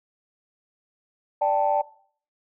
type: chord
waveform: sine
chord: D suspended fourth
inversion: none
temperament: just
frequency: 587.3 / 783.1 / 881 Hz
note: D5 / G5 / A5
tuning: 0 / -2 / +2 cents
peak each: -23 dBFS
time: 1.41-1.82 s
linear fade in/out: 10 ms
effects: noise-tail reverb RT60 0.5 s tail -19 dB re dry + tanh soft clip ceiling -10 dBFS